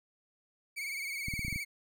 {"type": "tone with vibrato", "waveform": "40% pulse", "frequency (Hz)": 2238, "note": "C#7", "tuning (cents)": 16, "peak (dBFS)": -35, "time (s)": [0.76, 1.65], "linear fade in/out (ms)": 20, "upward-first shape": "sine", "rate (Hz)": 19, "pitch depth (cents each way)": 68}
{"type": "clicks", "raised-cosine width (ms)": 5, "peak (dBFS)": -26, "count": 7, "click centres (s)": [1.284, 1.338, 1.393, 1.449, 1.482, 1.527, 1.56]}
{"effects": []}